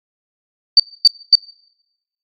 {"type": "tone bursts", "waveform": "sine", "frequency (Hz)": 4600, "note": "D8", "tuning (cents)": -37, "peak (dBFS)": -3, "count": 3, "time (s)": [0.77, 1.354], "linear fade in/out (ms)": 2, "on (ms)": 28, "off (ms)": 250, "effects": ["noise-tail reverb RT60 0.9 s tail -24 dB re dry", "AAC 64 kbps"]}